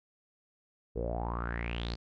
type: tone with low-pass filter sweep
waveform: sawtooth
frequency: 58.3 Hz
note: A#1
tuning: 1 cent sharp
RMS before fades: -35 dBFS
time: 0.95-1.96 s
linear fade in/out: 20 ms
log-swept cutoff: 430 to 4700 Hz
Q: 7.8
effects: none

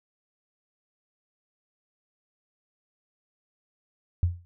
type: tone with exponential decay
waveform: sine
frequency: 87.31 Hz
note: F2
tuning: in tune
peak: -16 dBFS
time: 4.23-4.45 s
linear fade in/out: 0 ms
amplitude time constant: 47 ms
effects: none

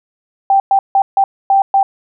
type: tone bursts at uneven times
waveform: sine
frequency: 784 Hz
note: G5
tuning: in tune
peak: -7 dBFS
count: 6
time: 0.5-0.6 / 0.71-0.79 / 0.95-1.02 / 1.17-1.24 / 1.5-1.62 / 1.74-1.83 s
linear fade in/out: 2 ms
effects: none

